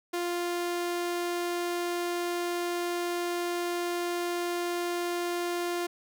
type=tone; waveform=sawtooth; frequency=349.2 Hz; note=F4; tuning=in tune; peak=-25 dBFS; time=0.13-5.87 s; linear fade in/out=10 ms; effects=none